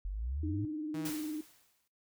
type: exponential sweep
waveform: sine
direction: up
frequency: 43.65 to 111.9 Hz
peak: -34 dBFS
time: 0.05-0.65 s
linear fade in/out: 0 ms
type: tone with vibrato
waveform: sine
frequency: 306 Hz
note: D#4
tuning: 29 cents flat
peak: -35 dBFS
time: 0.43-1.41 s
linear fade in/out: 5 ms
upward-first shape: triangle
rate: 20 Hz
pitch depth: 70 cents each way
type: tone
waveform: sawtooth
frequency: 160 Hz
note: D#3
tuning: 49 cents sharp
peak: -37 dBFS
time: 0.94-1.1 s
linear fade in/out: 5 ms
type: noise with exponential decay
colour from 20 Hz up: white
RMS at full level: -40 dBFS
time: 1.05-1.88 s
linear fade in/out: 5 ms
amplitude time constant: 180 ms
effects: noise-tail reverb RT60 0.2 s tail -17 dB re dry